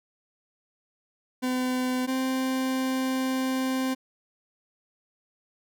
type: tone pair in turn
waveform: 40% pulse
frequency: 254.1 / 261.1 Hz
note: B3 / C4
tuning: +49 / -3 cents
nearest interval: unison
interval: 48 cents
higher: second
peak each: -24 dBFS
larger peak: neither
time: 1.42-2.07 / 2.07-3.95 s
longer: second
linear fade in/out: 20 ms
effects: none